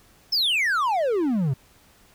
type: exponential sweep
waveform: triangle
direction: down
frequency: 5410 to 123.47 Hz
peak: -18 dBFS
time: 0.32-1.54 s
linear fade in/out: 10 ms
effects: pink hiss -56 dBFS RMS until 2.14 s